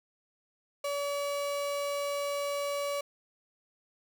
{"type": "tone", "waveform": "35% pulse", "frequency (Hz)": 570, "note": "C#5", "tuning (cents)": 48, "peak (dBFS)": -29, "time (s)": [0.84, 3.01], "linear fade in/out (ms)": 5, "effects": ["11-bit"]}